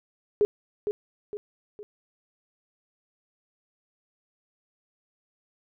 sine tone with echo, 415.3 Hz, G#4, in tune, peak -17 dBFS, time 0.41-0.45 s, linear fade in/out 0 ms, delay 460 ms, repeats 3, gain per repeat -7 dB, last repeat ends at 1.83 s, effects none

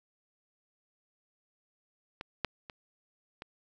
clicks, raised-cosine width 0.3 ms, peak -23 / -13 / -27 / -26 dBFS, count 4, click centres 2.211 / 2.447 / 2.698 / 3.421 s, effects none

